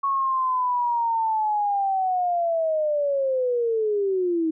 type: linear sweep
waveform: sine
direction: down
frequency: 1108.7 to 313.8 Hz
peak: -20 dBFS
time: 0.03-4.51 s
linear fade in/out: 10 ms
effects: none